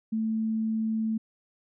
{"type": "tone", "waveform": "sine", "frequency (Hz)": 221, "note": "A3", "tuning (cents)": 8, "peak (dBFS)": -25, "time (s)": [0.12, 1.18], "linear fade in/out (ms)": 10, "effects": []}